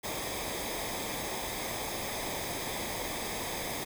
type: noise with comb filter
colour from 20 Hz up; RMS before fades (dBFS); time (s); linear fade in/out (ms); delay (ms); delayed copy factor
pink; -36; 0.03-3.85; 20; 0.7; -0.65
effects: none